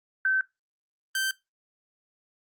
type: tone pair in turn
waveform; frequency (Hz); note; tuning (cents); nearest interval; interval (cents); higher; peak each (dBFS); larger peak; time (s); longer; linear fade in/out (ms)
sine / sawtooth; 1540 / 1556.1; G6 / G6; -31 / -13; unison; 18; second; -21 / -22; first; 0.25-0.41 / 1.15-1.31; neither; 2
effects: noise-tail reverb RT60 0.2 s tail -20 dB re dry + Opus 48 kbps